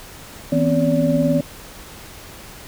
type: tone cluster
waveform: sine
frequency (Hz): 161.3 / 247.9 / 266.9 / 574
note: E3 / B3 / C4 / D5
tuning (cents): -37 / +7 / +35 / -40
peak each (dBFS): -20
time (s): 0.52-1.41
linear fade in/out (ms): 5
effects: pink hiss -39 dBFS RMS until 2.67 s